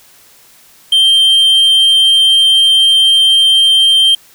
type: tone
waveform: triangle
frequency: 3152 Hz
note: G7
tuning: 9 cents sharp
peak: -4 dBFS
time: 0.92-4.15 s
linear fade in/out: 5 ms
effects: white hiss -44 dBFS RMS until 4.34 s